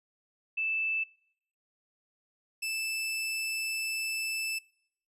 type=tone pair in turn; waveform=sine / sawtooth; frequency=2637 / 2637 Hz; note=E7 / E7; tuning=0 / 0 cents; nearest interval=unison; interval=0 cents; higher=neither; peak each=-28 dBFS; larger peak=neither; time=0.57-1.04 / 2.62-4.59 s; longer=second; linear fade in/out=10 ms; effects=noise-tail reverb RT60 0.7 s tail -25 dB re dry + resampled to 32000 Hz